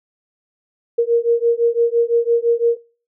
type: beating tone pair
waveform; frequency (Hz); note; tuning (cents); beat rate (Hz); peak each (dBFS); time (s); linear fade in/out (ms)
sine; 465.4 / 471.3; A#4 / A#4; -3 / +19; 5.9; -16; 0.98-2.77; 10
effects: noise-tail reverb RT60 0.4 s tail -22 dB re dry